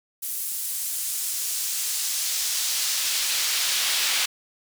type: noise with high-pass filter sweep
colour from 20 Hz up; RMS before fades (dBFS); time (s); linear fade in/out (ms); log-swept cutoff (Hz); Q
brown; -26; 0.22-4.26; 10; 11000 to 3100; 0.9
effects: none